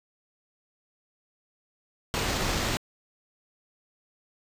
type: noise with sample-and-hold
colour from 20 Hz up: pink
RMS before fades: -28 dBFS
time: 2.14-2.77 s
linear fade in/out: 0 ms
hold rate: 11025 Hz
effects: resampled to 32000 Hz